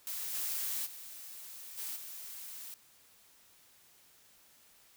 blue noise with level steps, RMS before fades -39 / -36 / -48 / -40 / -46 dBFS, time 0.07-2.74 s, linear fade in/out 0 ms, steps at 0.33 / 0.85 / 1.77 / 1.95 s, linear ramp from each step 20 ms, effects white hiss -63 dBFS RMS until 4.96 s

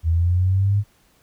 sine linear sweep, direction up, 80.1 to 103.83 Hz, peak -15 dBFS, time 0.03-0.84 s, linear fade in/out 50 ms, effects pink hiss -59 dBFS RMS until 1.22 s

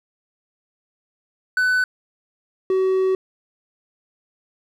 triangle tone pair in turn, 1500 / 377.7 Hz, F#6 / F#4, +23 / +36 cents, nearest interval 2 octaves, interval 2387 cents, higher first, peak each -14 dBFS, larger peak neither, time 1.57-1.84 / 2.7-3.15 s, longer second, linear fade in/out 2 ms, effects none

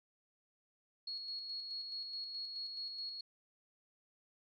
sine tone with tremolo, 4326 Hz, C#8, 43 cents flat, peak -39 dBFS, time 1.07-3.21 s, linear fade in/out 5 ms, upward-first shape square, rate 4.7 Hz, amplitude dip 35%, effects MP3 64 kbps

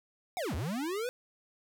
square linear two-way sweep, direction down then up, 778 to 65 to 512 Hz, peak -33 dBFS, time 0.37-1.09 s, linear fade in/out 0 ms, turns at 0.55 s, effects none

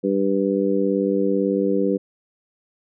harmonic tone, 98 Hz, G2, in tune, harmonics 2 / 3 / 4 / 5, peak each -23 / -23 / -23 / -23 dBFS, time 0.03-1.98 s, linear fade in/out 20 ms, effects none

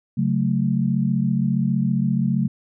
sine chord, F# minor, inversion second, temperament equal, 138.59 / 185 / 220 Hz, C#3 / F#3 / A3, 0 / 0 / 0 cents, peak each -22 dBFS, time 0.17-2.48 s, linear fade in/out 10 ms, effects none

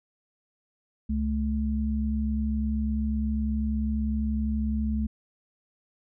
sine tone pair together, 68.2 / 216.5 Hz, C#2 / A3, -28 / -28 cents, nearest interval octave + minor sixth, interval 2000 cents, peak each -27 dBFS, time 1.09-5.07 s, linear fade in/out 10 ms, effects none

